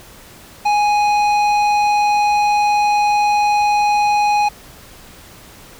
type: tone with tanh clipping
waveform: sine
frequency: 830.6 Hz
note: G#5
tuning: in tune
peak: -14 dBFS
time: 0.65-4.49 s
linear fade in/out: 10 ms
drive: 13 dB
effects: pink hiss -41 dBFS RMS until 5.79 s